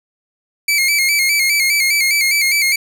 sawtooth tone with vibrato, 2225 Hz, C#7, 6 cents sharp, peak -9 dBFS, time 0.68-2.76 s, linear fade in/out 5 ms, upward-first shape square, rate 4.9 Hz, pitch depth 64 cents each way, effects none

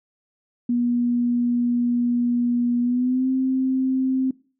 sine tone with pitch glide, 241.2 to 261.5 Hz, B3 to C4, -41 to -1 cents, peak -18 dBFS, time 0.69-4.31 s, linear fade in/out 5 ms, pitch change +140 cents, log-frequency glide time 2.81-3.29 s, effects noise-tail reverb RT60 0.4 s tail -22 dB re dry

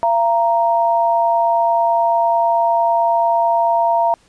sine tone pair together, 681.3 / 932.3 Hz, F5 / A#5, -43 / 0 cents, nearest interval perfect fourth, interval 543 cents, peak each -15 dBFS, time 0.03-4.14 s, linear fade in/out 0 ms, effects pink hiss -54 dBFS RMS until 4.28 s + resampled to 22050 Hz

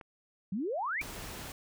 click, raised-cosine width 0.5 ms, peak -33 dBFS, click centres 0.012 s
sine exponential sweep, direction up, 174.61 to 2489 Hz, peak -31 dBFS, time 0.52-1.02 s, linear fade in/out 5 ms
pink noise, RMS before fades -43 dBFS, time 1.01-1.52 s, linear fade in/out 2 ms
effects none

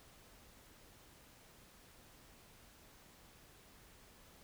silence, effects pink hiss -62 dBFS RMS until 4.43 s

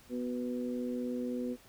harmonic tone, 123.47 Hz, B2, in tune, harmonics 2 / 3 / 4, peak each -34 / -42 / -40 dBFS, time 0.09-1.57 s, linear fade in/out 50 ms, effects pink hiss -59 dBFS RMS until 1.68 s

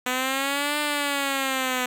5% pulse linear two-way sweep, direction up then down, 249.5 to 298.1 to 249.5 Hz, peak -12 dBFS, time 0.06-1.86 s, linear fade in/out 5 ms, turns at 0.79 s, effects none

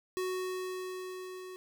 square tone with level ramp, 370 Hz, F#4, in tune, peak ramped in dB -32 to -44 dBFS, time 0.17-1.56 s, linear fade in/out 0 ms, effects 11-bit

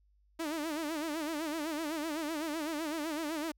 sawtooth tone with vibrato, 311.1 Hz, D#4, in tune, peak -30 dBFS, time 0.39-3.52 s, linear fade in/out 10 ms, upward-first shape sine, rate 7.9 Hz, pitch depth 120 cents each way, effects added 50 Hz sine -65 dBFS peak until 3.57 s

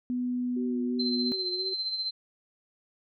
sine tone with pitch glide, 247.9 to 246 Hz, B3 to B3, +7 to -7 cents, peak -27 dBFS, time 0.1-1.32 s, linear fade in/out 0 ms, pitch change -14 cents, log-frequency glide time 0.24-1.07 s
sine tone with vibrato, 370 Hz, F#4, in tune, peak -35 dBFS, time 0.56-1.74 s, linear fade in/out 10 ms, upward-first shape sine, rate 2.9 Hz, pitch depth 46 cents each way
sine tone with tremolo, 4100 Hz, C8, 36 cents flat, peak -27 dBFS, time 0.99-2.11 s, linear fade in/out 10 ms, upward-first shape sine, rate 15 Hz, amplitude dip 50%
effects none

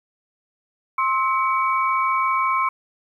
sine tone cluster, 1056 / 1301 / 2263 Hz, C6 / E6 / C#7, +16 / -23 / +35 cents, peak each -19 / -25 / -26 dBFS, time 0.98-2.69 s, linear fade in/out 5 ms, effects 9-bit

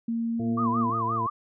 sine tone with pitch glide, 230.3 to 234.7 Hz, A#3 to A#3, -21 to +12 cents, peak -25 dBFS, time 0.08-0.9 s, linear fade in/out 5 ms, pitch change +33 cents, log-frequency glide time 0.32-0.55 s
harmonic tone, 114 Hz, A#2, 38 cents flat, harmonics 1 / 2 / 3 / 4 / 6, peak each -33 / -36 / -38 / -39 / -41 dBFS, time 0.39-1.27 s, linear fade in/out 10 ms
sine tone with vibrato, 1108 Hz, C#6, 1 cent flat, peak -25 dBFS, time 0.57-1.3 s, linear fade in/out 10 ms, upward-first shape sine, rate 5.7 Hz, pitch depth 210 cents each way
effects none

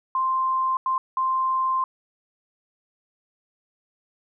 sine tone bursts at uneven times, 1046.5 Hz, C6, in tune, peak -20 dBFS, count 3, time 0.15-0.77 / 0.86-0.98 / 1.17-1.84 s, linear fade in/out 2 ms, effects none

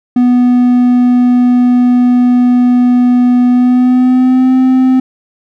triangle tone with pitch glide, 246.6 to 258.4 Hz, B3 to C4, -2 to -21 cents, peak -3 dBFS, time 0.16-5 s, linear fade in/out 5 ms, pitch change +81 cents, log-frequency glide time 3.48-4.54 s, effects none

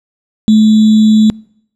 sine tone with sample-and-hold, 216.4 Hz, A3, 29 cents flat, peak -3 dBFS, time 0.48-1.3 s, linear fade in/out 0 ms, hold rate 3675 Hz, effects noise-tail reverb RT60 0.7 s tail -26 dB re dry + low-pass 6000 Hz 12 dB/octave

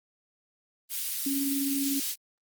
white high-pass noise, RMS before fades -32 dBFS, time 0.89-2.16 s, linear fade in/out 50 ms, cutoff 3100 Hz, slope 12 dB/octave
sine tone with tremolo, 277.2 Hz, C#4, in tune, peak -26 dBFS, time 1.26-2 s, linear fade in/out 5 ms, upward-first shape sine, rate 20 Hz, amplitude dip 30%
effects Opus 32 kbps

